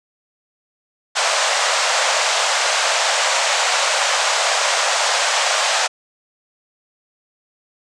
pink band-pass noise, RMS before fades -18 dBFS, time 1.15-5.88 s, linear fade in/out 20 ms, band 550 to 8200 Hz, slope 48 dB/octave, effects none

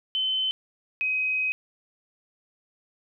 sine tone pair in turn, 3060 / 2525 Hz, G7 / D#7, -42 / +25 cents, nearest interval minor third, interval 333 cents, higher first, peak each -23 dBFS, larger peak neither, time 0.15-0.51 / 1.01-1.52 s, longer second, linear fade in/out 0 ms, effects none

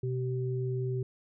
sine tone pair together, 126.26 / 384.4 Hz, B2 / G4, +39 / -34 cents, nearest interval octave + perfect fifth, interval 1927 cents, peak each -30 / -35 dBFS, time 0.03-1.03 s, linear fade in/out 5 ms, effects none

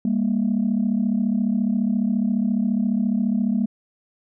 sine tone pair together, 201.4 / 235.9 Hz, G3 / A#3, +47 / +21 cents, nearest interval minor third, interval 274 cents, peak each -20 dBFS, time 0.05-3.66 s, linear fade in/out 2 ms, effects tanh soft clip ceiling -13 dBFS

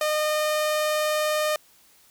sawtooth tone with vibrato, 610 Hz, D#5, 34 cents flat, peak -18 dBFS, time 0.01-1.56 s, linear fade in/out 2 ms, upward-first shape triangle, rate 20 Hz, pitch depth 12 cents each way, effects white hiss -57 dBFS RMS until 2.1 s

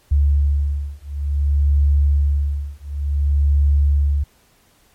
sine beating tone pair, 71.3 / 71.86 Hz, C#2 / D2, +49 / -37 cents, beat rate 0.56 Hz, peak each -17 dBFS, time 0.11-4.24 s, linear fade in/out 10 ms, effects pink hiss -56 dBFS RMS until 4.94 s + MP3 64 kbps

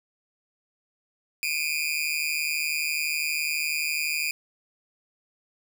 sawtooth tone with amplitude modulation, 2429 Hz, D#7, 42 cents flat, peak -18 dBFS, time 1.43-4.31 s, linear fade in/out 0 ms, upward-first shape sine, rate 152 Hz, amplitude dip 90%, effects none

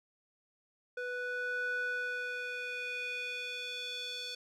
square tone with band-pass filter sweep, 493.9 Hz, B4, in tune, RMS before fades -38 dBFS, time 0.97-4.35 s, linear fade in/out 5 ms, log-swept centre 1100 to 4000 Hz, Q 3.3, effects none

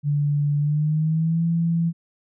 sine tone with pitch glide, 145.6 to 167.25 Hz, D3 to E3, -15 to +25 cents, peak -18 dBFS, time 0.03-1.93 s, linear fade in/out 50 ms, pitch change +240 cents, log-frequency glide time 0.58-1.44 s, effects none

